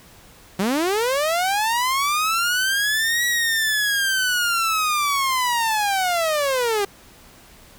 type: linear two-way sweep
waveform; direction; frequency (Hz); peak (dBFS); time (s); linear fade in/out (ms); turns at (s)
sawtooth; up then down; 179 to 1934 to 391.6; -15; 0.59-6.85; 5; 3.25
effects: pink hiss -48 dBFS RMS until 7.78 s